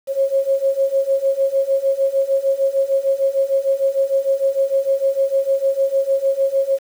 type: beating tone pair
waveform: sine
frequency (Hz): 540 / 546.6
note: C#5 / C#5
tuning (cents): -45 / -24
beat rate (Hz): 6.6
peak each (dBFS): -19 / -17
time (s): 0.07-6.79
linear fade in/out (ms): 50
effects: 7-bit